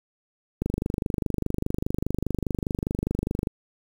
click train, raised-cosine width 3 ms, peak -12 dBFS, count 72, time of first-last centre 0.62-3.471 s, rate 24.9 Hz, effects 7-bit

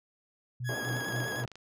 sine tone with tremolo, 123.47 Hz, B2, in tune, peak -31 dBFS, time 0.6-1.46 s, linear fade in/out 5 ms, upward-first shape sine, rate 3.8 Hz, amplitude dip 100%
40% pulse tone with vibrato, 1661.2 Hz, G#6, in tune, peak -34 dBFS, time 0.64-1.45 s, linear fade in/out 50 ms, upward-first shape square, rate 9.7 Hz, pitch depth 16 cents each way
pink band-pass noise, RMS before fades -39 dBFS, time 0.69-1.45 s, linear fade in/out 0 ms, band 240 to 900 Hz, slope 12 dB/octave
click train, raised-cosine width 0.2 ms, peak -30 dBFS, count 19, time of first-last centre 0.85-1.556 s, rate 25.5 Hz
effects none

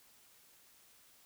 silence, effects white hiss -64 dBFS RMS until 1.25 s

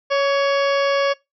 harmonic tone with a mistuned harmonic, 557 Hz, C#5, 8 cents sharp, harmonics 1 / 2 / 3 / 4 / 5 / 6 / 8 / 9 / 10, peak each -17 / -23 / -27 / -29 / -31 / -33 / -35 / -36 / -37 dBFS, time 0.1-1.14 s, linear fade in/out 20 ms, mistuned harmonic 2, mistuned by +25 cents, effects noise-tail reverb RT60 0.2 s tail -22 dB re dry

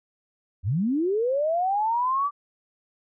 sine linear sweep, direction up, 76.2 to 1174.7 Hz, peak -21 dBFS, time 0.63-2.31 s, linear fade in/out 50 ms, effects none

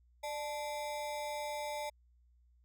square ring-modulated tone, 734 Hz, F#5, 14 cents flat, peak -35 dBFS, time 0.23-1.9 s, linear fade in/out 10 ms, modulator 139 Hz, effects added 60 Hz sine -64 dBFS peak until 2.64 s

